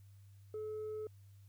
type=tone with tanh clipping; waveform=sine; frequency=430 Hz; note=A4; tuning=40 cents flat; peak=-40 dBFS; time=0.54-1.07 s; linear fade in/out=2 ms; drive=1 dB; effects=added 99 Hz sine -56 dBFS peak until 1.48 s + white hiss -75 dBFS RMS until 1.48 s